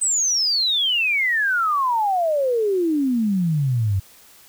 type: exponential sweep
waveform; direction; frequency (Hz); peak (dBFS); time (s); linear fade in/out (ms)
sine; down; 8270 to 92.5; -17; 0.01-4; 10
effects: white hiss -49 dBFS RMS until 4.48 s